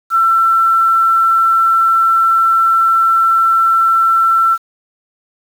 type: tone with quantisation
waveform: sine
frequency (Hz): 1343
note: E6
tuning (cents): +32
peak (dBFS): -8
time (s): 0.1-4.58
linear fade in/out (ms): 50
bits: 6
effects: none